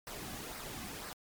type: noise with flanger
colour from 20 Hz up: pink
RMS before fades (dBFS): -44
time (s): 0.07-1.13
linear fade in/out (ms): 0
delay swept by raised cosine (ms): 0.29 to 2.19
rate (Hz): 2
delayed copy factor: -0.5
effects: MP3 96 kbps